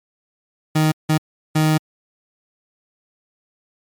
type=tone bursts at uneven times; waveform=30% pulse; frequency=155.56 Hz; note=D#3; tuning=in tune; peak=-11 dBFS; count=3; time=0.75-0.92 / 1.09-1.18 / 1.55-1.78 s; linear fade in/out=10 ms; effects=MP3 96 kbps